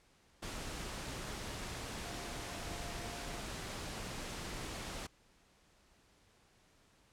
sine tone in noise, 698.5 Hz, F5, in tune, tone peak -52 dBFS, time 2.04-3.41 s, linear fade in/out 10 ms, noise pink, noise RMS -43 dBFS, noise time 0.42-5.07 s, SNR -12 dB, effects pink hiss -68 dBFS RMS until 7.12 s + low-pass 9000 Hz 12 dB/octave

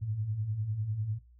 sine beating tone pair, 100 / 110 Hz, G2 / A2, +35 / 0 cents, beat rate 10 Hz, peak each -39 / -31 dBFS, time 0.01-1.19 s, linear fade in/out 20 ms, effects noise-tail reverb RT60 0.2 s tail -19 dB re dry + added 60 Hz sine -55 dBFS peak until 1.39 s

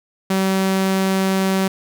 sawtooth tone, 191.2 Hz, G3, 43 cents flat, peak -12 dBFS, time 0.3-1.68 s, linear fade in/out 5 ms, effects none

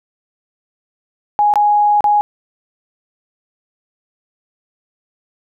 sine tone with dropouts, 830.6 Hz, G#5, in tune, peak -9 dBFS, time 1.39-2.21 s, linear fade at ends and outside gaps 0 ms, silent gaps 1.538-1.557 / 2.007-2.042 s, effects none

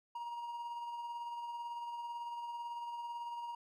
triangle tone with tremolo, 946 Hz, A#5, 25 cents sharp, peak -37 dBFS, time 0.15-3.55 s, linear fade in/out 5 ms, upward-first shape sine, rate 18 Hz, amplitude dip 35%, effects none

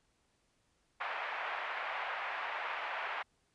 pink band-pass noise, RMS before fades -39 dBFS, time 1-3.23 s, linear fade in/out 10 ms, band 710 to 2500 Hz, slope 24 dB/octave, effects pink hiss -75 dBFS RMS until 3.54 s + resampled to 22050 Hz

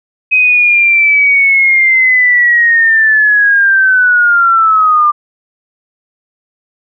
sine linear sweep, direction down, 2529 to 1188 Hz, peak -5 dBFS, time 0.31-5.12 s, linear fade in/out 20 ms, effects none

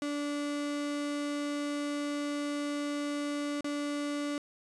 35% pulse tone with dropouts, 290.3 Hz, D4, 20 cents flat, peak -30 dBFS, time 0.02-4.38 s, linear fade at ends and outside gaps 1 ms, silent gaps 3.608-3.644 s, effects resampled to 22050 Hz

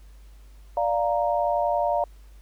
sine chord, Bb major, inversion first, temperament equal, 587.3 / 698.5 / 932.3 Hz, D5 / F5 / Bb5, 0 / 0 / 0 cents, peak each -25 / -24 / -27 dBFS, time 0.77-2.04 s, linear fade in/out 2 ms, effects added 50 Hz sine -45 dBFS peak until 2.41 s + pink hiss -61 dBFS RMS until 2.41 s

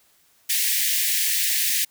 white high-pass noise, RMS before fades -22 dBFS, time 0.49-1.85 s, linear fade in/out 10 ms, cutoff 1700 Hz, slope 96 dB/octave, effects white hiss -60 dBFS RMS until 1.9 s

